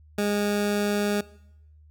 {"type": "tone", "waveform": "20% pulse", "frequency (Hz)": 205.7, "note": "G#3", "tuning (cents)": -16, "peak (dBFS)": -18, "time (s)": [0.18, 1.21], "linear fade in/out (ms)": 5, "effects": ["noise-tail reverb RT60 0.8 s tail -21 dB re dry", "added 76 Hz sine -50 dBFS peak until 1.9 s"]}